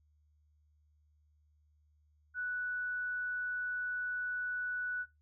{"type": "tone", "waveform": "sine", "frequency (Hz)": 1480, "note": "F#6", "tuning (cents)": 0, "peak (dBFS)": -34, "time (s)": [2.34, 5.06], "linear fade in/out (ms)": 50, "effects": ["noise-tail reverb RT60 0.2 s tail -20 dB re dry", "added 75 Hz sine -67 dBFS peak until 5.21 s"]}